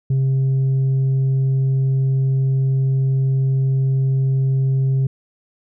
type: tone with tanh clipping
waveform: sine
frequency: 133.6 Hz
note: C3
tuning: 36 cents sharp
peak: -15 dBFS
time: 0.1-5.07 s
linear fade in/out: 5 ms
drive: 2 dB
effects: none